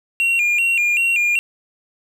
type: tone with vibrato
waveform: triangle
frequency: 2573 Hz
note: E7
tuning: 43 cents flat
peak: -13 dBFS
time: 0.2-1.39 s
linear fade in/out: 0 ms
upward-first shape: square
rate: 2.6 Hz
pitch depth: 110 cents each way
effects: none